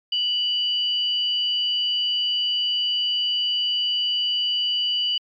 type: tone pair together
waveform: sine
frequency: 2960 / 4720 Hz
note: F#7 / D8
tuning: 0 / +8 cents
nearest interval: minor sixth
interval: 808 cents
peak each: -20 / -32 dBFS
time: 0.12-5.18 s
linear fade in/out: 5 ms
effects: MP3 48 kbps